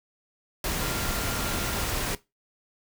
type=tone in noise; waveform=sine; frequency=1391 Hz; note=F6; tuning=7 cents flat; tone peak=-38 dBFS; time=0.8-1.81 s; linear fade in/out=2 ms; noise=pink; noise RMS=-29 dBFS; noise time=0.64-2.15 s; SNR=-12 dB; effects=noise-tail reverb RT60 0.2 s tail -17 dB re dry